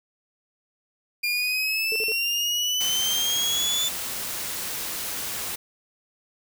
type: exponential sweep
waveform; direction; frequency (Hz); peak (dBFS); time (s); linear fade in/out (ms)
30% pulse; up; 2400 to 3520; -20; 1.23-3.89; 10
type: tone bursts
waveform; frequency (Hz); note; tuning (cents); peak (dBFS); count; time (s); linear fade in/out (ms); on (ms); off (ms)
sine; 440; A4; 0; -29; 3; 1.92-2.119; 0; 37; 44
type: noise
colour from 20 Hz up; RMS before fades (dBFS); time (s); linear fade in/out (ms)
white; -31; 2.8-5.56; 10
effects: none

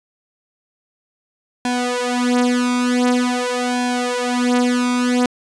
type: tone with flanger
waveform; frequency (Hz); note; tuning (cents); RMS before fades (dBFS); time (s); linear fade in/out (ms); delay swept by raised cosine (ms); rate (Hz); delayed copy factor
sawtooth; 246.9; B3; 0; -18; 1.65-5.26; 2; 1.2 to 4.9; 0.46; +1
effects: resampled to 22050 Hz

